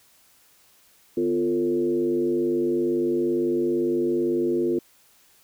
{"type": "tone with frequency modulation", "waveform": "sine", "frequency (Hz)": 349.2, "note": "F4", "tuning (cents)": 0, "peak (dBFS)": -20, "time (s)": [1.17, 4.79], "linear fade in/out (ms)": 5, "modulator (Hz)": 97.8, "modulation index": 0.9, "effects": ["white hiss -58 dBFS RMS until 5.43 s"]}